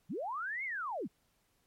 sine linear two-way sweep, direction up then down, 123.47 to 2217 to 123.47 Hz, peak -35 dBFS, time 0.09-1.08 s, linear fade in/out 20 ms, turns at 0.64 s, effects pink hiss -74 dBFS RMS until 1.66 s + MP3 64 kbps

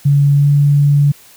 sine tone with pitch glide, 142.3 to 143.87 Hz, C#3 to D3, +46 to -35 cents, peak -7 dBFS, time 0.05-1.12 s, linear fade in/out 10 ms, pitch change +19 cents, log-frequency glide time 0.34-0.48 s, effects white hiss -43 dBFS RMS until 1.36 s

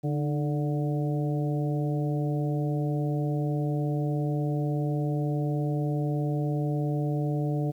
harmonic tone with a mistuned harmonic, 146.4 Hz, D3, 5 cents flat, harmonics 1 / 2 / 3 / 4 / 5, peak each -26 / -32 / -36 / -38 / -40 dBFS, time 0.03-7.72 s, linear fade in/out 20 ms, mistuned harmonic 2, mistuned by +59 cents, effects 10-bit

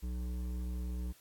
sine tone with hard clipping, 61.2 Hz, B1, 15 cents flat, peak -37 dBFS, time 0.02-1.13 s, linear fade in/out 20 ms, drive 11 dB, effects white hiss -63 dBFS RMS until 1.2 s + AAC 64 kbps

